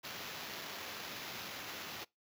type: noise with sample-and-hold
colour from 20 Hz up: blue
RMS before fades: -45 dBFS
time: 0.03-2.05 s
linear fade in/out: 20 ms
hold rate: 8820 Hz
effects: noise-tail reverb RT60 0.2 s tail -24 dB re dry + high-pass 100 Hz 12 dB/octave